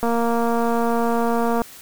click train, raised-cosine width 1 ms, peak -9 dBFS, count 371, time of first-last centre 0.03-1.618 s, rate 233 Hz, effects white hiss -42 dBFS RMS until 1.81 s

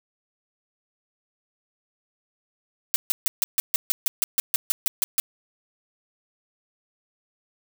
blue noise bursts, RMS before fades -21 dBFS, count 15, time 2.94-5.2 s, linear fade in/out 0 ms, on 20 ms, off 140 ms, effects none

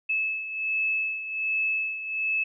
sine beating tone pair, 2604 / 2605.3 Hz, E7 / E7, -22 / -21 cents, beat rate 1.3 Hz, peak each -26 / -32 dBFS, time 0.09-2.44 s, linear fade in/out 10 ms, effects none

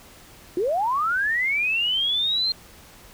sine linear sweep, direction up, 330.2 to 4208 Hz, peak -20 dBFS, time 0.57-2.52 s, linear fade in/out 2 ms, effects pink hiss -48 dBFS RMS until 3.13 s

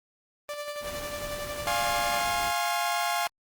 sawtooth tone with tremolo, 587.3 Hz, D5, in tune, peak -28 dBFS, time 0.49-2.21 s, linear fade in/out 0 ms, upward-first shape sine, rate 11 Hz, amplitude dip 50%
clicks, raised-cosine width 0.3 ms, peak -31 dBFS, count 5, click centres 0.536 / 0.681 / 0.761 / 0.894 / 1.472 s
pink noise, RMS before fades -40 dBFS, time 0.8-2.54 s, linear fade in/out 50 ms
sawtooth chord, F minor, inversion none, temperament equal with one note detuned, 698.5 / 830.6 / 1070.3 Hz, F5 / Ab5 / C6, 0 / 0 / +39 cents, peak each -25 / -27 / -28 dBFS, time 1.67-3.27 s, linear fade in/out 0 ms
effects Opus 24 kbps

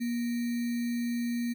sine tone with sample-and-hold, 238 Hz, A#3, 36 cents sharp, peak -28 dBFS, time 0-1.54 s, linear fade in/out 20 ms, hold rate 2100 Hz, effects none

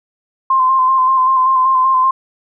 sine tone with vibrato, 1044 Hz, C6, 4 cents flat, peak -9 dBFS, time 0.5-2.11 s, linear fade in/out 5 ms, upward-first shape square, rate 5.2 Hz, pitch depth 24 cents each way, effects none

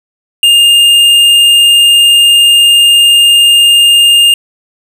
triangle tone with tanh clipping, 2817 Hz, F7, 14 cents sharp, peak -4 dBFS, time 0.43-4.34 s, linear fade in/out 2 ms, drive 15 dB, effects none

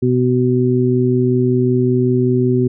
harmonic tone, 125.3 Hz, B2, 25 cents sharp, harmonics 1 / 2 / 3, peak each -16 / -16 / -16 dBFS, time 0.02-2.68 s, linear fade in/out 10 ms, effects none

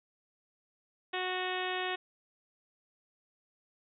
harmonic tone, 367.9 Hz, F#4, 10 cents flat, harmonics 1 / 2 / 3 / 4 / 5 / 6 / 7 / 8 / 9 / 10, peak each -38 / -38 / -42 / -44 / -39 / -46 / -42 / -44 / -45 / -46 dBFS, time 1.13-1.96 s, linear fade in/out 10 ms, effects none

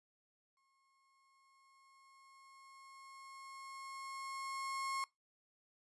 35% pulse tone with exponential growth, 1082 Hz, C#6, 42 cents flat, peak -35 dBFS, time 0.57-5.04 s, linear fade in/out 1 ms, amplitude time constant 970 ms, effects noise-tail reverb RT60 0.2 s tail -22 dB re dry + resampled to 24000 Hz

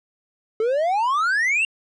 triangle exponential sweep, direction up, 426.9 to 2811 Hz, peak -16 dBFS, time 0.6-1.65 s, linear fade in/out 2 ms, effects resampled to 22050 Hz

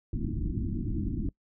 pink low-pass noise, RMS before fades -31 dBFS, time 0.13-1.29 s, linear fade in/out 2 ms, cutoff 340 Hz, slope 96 dB/octave, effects noise-tail reverb RT60 0.1 s tail -22 dB re dry

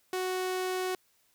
sawtooth tone, 370 Hz, F#4, in tune, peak -26 dBFS, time 0.13-0.95 s, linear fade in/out 2 ms, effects white hiss -69 dBFS RMS until 1.34 s

